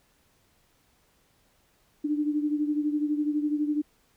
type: beating tone pair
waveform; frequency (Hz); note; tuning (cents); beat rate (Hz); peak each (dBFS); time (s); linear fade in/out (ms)
sine; 296 / 308; D4 / D#4; +14 / -17; 12; -25 / -31; 2.04-3.82; 10
effects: pink hiss -66 dBFS RMS until 4.16 s